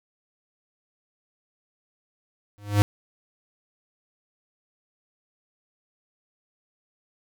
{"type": "tone with exponential growth", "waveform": "square", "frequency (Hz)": 102.8, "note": "G#2", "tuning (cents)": -17, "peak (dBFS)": -12, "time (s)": [2.58, 2.82], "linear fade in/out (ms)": 0, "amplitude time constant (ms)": 52, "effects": []}